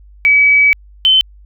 sine tone pair in turn, 2282 / 3067 Hz, C#7 / G7, +50 / -38 cents, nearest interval perfect fourth, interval 512 cents, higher second, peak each -6 dBFS, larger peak neither, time 0.25-0.73 / 1.05-1.21 s, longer first, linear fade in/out 0 ms, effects added 50 Hz sine -38 dBFS peak until 1.45 s

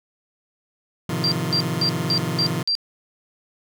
sawtooth chord, F dominant seventh, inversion first, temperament just, 109.13 / 130.96 / 157.15 / 174.61 Hz, A2 / C3 / Eb3 / F3, -14 / +2 / +18 / 0 cents, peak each -28 / -24 / -23 / -23 dBFS, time 1.09-2.63 s, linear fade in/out 5 ms
sine tone bursts, 4719 Hz, D8, 7 cents sharp, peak -18 dBFS, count 6, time 1.24-2.752 s, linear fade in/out 0 ms, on 77 ms, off 210 ms
effects none

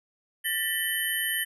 sine tone cluster, 1781 / 1949 / 3044 / 9580 / 11510 Hz, A6 / B6 / F#7 / D9 / F#9, +21 / -23 / +48 / +33 / -49 cents, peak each -30 / -35 / -32 / -33 / -33 dBFS, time 0.44-1.45 s, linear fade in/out 20 ms, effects none

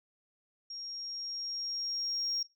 sine tone with level ramp, 5580 Hz, F8, 2 cents flat, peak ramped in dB -40 to -29 dBFS, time 0.7-2.43 s, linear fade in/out 5 ms, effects noise-tail reverb RT60 0.2 s tail -19 dB re dry + tanh soft clip ceiling -26 dBFS

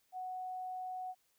sine tone, 740 Hz, F#5, in tune, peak -39 dBFS, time 0.12-1.15 s, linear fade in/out 50 ms, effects white hiss -75 dBFS RMS until 1.38 s

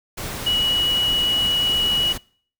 sine tone in noise, 2923 Hz, F#7, 22 cents flat, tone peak -17 dBFS, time 0.46-2.13 s, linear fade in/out 10 ms, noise pink, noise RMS -30 dBFS, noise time 0.17-2.18 s, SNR +10 dB, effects noise-tail reverb RT60 0.5 s tail -24 dB re dry

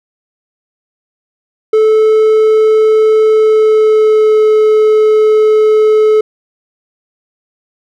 triangle tone with pitch glide, 435.5 to 431 Hz, A4 to A4, -18 to -36 cents, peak -3 dBFS, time 1.73-6.21 s, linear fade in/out 5 ms, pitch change -18 cents, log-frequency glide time 3.26-4.42 s, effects none

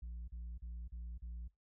sine tone bursts, 58.27 Hz, A#1, in tune, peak -40 dBFS, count 5, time 0.02-1.48 s, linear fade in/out 10 ms, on 260 ms, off 40 ms, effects noise-tail reverb RT60 0.2 s tail -22 dB re dry + tanh soft clip ceiling -42 dBFS

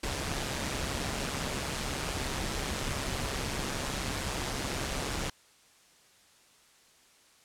pink noise with amplitude modulation, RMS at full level -31 dBFS, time 0.03-5.3 s, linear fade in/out 5 ms, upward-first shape sine, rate 137 Hz, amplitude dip 55%, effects white hiss -61 dBFS RMS until 7.44 s + low-pass 9000 Hz 12 dB/octave

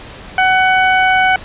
20% pulse tone, 750 Hz, F#5, 23 cents sharp, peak -4 dBFS, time 0.38-1.36 s, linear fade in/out 2 ms, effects pink hiss -33 dBFS RMS until 1.44 s + resampled to 8000 Hz

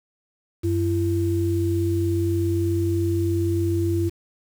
sine tone pair together, 94.58 / 337.8 Hz, F#2 / E4, +39 / +42 cents, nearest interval octave + minor seventh, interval 2203 cents, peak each -22 dBFS, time 0.63-4.1 s, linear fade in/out 20 ms, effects 7-bit

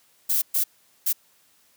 violet noise bursts at uneven times, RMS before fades -22 dBFS, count 3, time 0.29-0.42 / 0.54-0.64 / 1.06-1.13 s, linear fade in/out 10 ms, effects white hiss -61 dBFS RMS until 1.76 s + high-pass 80 Hz 12 dB/octave

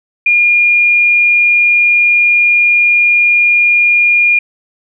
sine tone, 2420 Hz, D#7, 49 cents flat, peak -6 dBFS, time 0.26-4.39 s, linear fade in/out 5 ms, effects none

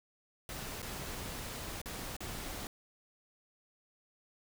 pink noise with dropouts, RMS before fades -42 dBFS, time 0.49-2.67 s, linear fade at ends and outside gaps 1 ms, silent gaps 0.819-0.827 / 1.816-1.858 / 2.166-2.205 s, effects none

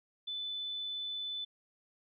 sine tone, 3503 Hz, A7, 8 cents flat, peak -36 dBFS, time 0.27-1.45 s, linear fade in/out 10 ms, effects none

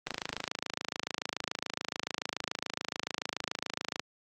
click train, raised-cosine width 0.2 ms, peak -14 dBFS, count 107, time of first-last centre 0.07-3.996 s, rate 27 Hz, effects high-pass 150 Hz 12 dB/octave + Opus 24 kbps

